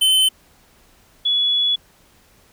square / sine tone pair in turn, 3061 / 3398 Hz, G7 / G#7, -42 / +39 cents, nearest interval major second, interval 181 cents, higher second, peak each -13 / -15 dBFS, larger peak first, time 0.01-0.29 / 1.25-1.76 s, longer second, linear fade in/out 10 ms, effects pink hiss -54 dBFS RMS until 2.52 s

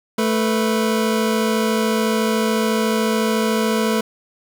25% pulse tone pair together, 220 / 493.9 Hz, A3 / B4, 0 / 0 cents, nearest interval octave + major second, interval 1400 cents, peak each -14 / -19 dBFS, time 0.18-4.01 s, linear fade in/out 5 ms, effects none

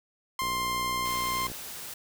sawtooth tone, 1052 Hz, C6, 9 cents sharp, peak -24 dBFS, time 0.39-1.47 s, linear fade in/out 2 ms
click train, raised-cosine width 2 ms, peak -28 dBFS, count 68, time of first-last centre 0.42-1.517 s, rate 61.1 Hz
white noise, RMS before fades -40 dBFS, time 1.05-1.94 s, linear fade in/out 5 ms
effects none

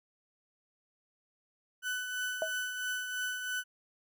35% pulse tone with tremolo, 1497 Hz, F#6, 20 cents sharp, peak -30 dBFS, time 1.82-3.64 s, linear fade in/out 50 ms, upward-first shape triangle, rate 3 Hz, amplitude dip 50%
sine tone with exponential decay, 640 Hz, D#5, 49 cents sharp, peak -25 dBFS, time 2.42-2.54 s, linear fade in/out 1 ms, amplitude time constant 24 ms
effects none

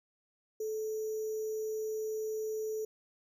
sine tone with sample-and-hold, 434.6 Hz, A4, 21 cents flat, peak -33 dBFS, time 0.6-2.85 s, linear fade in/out 5 ms, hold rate 6300 Hz, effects none

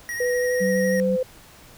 square tone with vibrato, 1886 Hz, A#6, 20 cents sharp, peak -28 dBFS, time 0.09-1 s, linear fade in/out 0 ms, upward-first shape sine, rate 12 Hz, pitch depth 24 cents each way
sine tone with pitch glide, 493.9 to 512.5 Hz, B4 to C5, 0 to -36 cents, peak -20 dBFS, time 0.2-1.23 s, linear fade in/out 5 ms, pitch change +64 cents, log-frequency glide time 0.34-0.97 s
sine tone, 189.8 Hz, F#3, 44 cents sharp, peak -22 dBFS, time 0.6-1.17 s, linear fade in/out 20 ms
effects pink hiss -48 dBFS RMS until 1.77 s

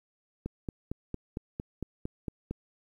click train, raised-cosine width 3 ms, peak -21 dBFS, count 10, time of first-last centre 0.46-2.51 s, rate 4.39 Hz, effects 10-bit

